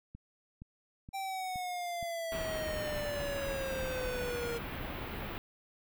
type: click train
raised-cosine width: 5 ms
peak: -34 dBFS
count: 7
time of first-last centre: 0.15-2.967 s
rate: 2.13 Hz
type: exponential sweep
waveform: square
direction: down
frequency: 784 to 466.2 Hz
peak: -36 dBFS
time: 1.13-4.59 s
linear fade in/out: 20 ms
type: band-stop noise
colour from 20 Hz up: pink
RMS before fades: -40 dBFS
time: 2.32-5.38 s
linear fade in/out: 0 ms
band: 3200 to 16000 Hz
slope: 24 dB/octave
effects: none